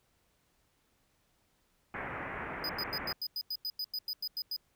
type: low-pass noise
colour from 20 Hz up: white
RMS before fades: -40 dBFS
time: 1.94-3.13 s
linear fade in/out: 2 ms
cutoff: 2200 Hz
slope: 48 dB/octave
type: tone bursts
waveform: square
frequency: 4978 Hz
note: D#8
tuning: in tune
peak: -34 dBFS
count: 14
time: 2.64-4.564 s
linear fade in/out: 2 ms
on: 52 ms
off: 92 ms
effects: pink hiss -73 dBFS RMS until 4.75 s